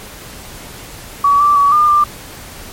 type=tone with pitch steps; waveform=sine; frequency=1136 / 1169 / 1135 / 1205 / 1188 Hz; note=C#6 / D6 / C#6 / D6 / D6; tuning=+42 / -8 / +41 / +44 / +20 cents; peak=-7 dBFS; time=1.24-2.04 s; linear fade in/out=5 ms; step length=160 ms; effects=pink hiss -33 dBFS RMS until 2.72 s + MP3 64 kbps